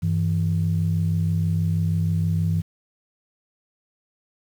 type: tone pair together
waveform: sine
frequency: 97.2 / 163.47 Hz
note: G2 / E3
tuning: -14 / -14 cents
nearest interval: major sixth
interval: 900 cents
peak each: -21 dBFS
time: 0.02-2.62 s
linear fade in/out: 20 ms
effects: tanh soft clip ceiling -12 dBFS + 8-bit